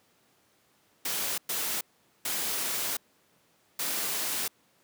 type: noise bursts at uneven times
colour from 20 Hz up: white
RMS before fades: -31 dBFS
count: 4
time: 1.05-1.38 / 1.49-1.81 / 2.25-2.97 / 3.79-4.48 s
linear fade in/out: 5 ms
effects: pink hiss -66 dBFS RMS until 4.83 s + high-pass 150 Hz 12 dB/octave